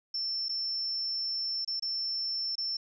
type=tone with dropouts; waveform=sine; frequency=5370 Hz; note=E8; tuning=31 cents sharp; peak=-30 dBFS; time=0.14-2.77 s; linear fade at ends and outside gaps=5 ms; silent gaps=0.485-0.492 / 1.648-1.676 / 1.797-1.823 / 2.555-2.58 s; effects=none